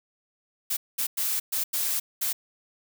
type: noise bursts at uneven times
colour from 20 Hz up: blue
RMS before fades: -27 dBFS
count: 6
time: 0.7-0.77 / 0.98-1.07 / 1.17-1.4 / 1.52-1.64 / 1.73-2 / 2.21-2.33 s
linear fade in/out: 10 ms
effects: none